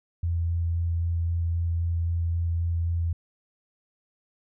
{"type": "tone with vibrato", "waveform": "sine", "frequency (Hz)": 84.5, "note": "E2", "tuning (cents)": 43, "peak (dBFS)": -23, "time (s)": [0.23, 3.13], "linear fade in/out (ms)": 5, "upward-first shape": "square", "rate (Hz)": 3.8, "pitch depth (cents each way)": 8, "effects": []}